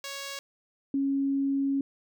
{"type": "tone pair in turn", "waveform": ["5% pulse", "sine"], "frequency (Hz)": [554.4, 275.3], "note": ["C#5", "C#4"], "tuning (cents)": [0, -12], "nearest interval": "octave", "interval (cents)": 1212, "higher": "first", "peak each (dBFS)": -24, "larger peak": "neither", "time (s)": [[0.04, 0.39], [0.94, 1.81]], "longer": "second", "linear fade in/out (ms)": 2, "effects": []}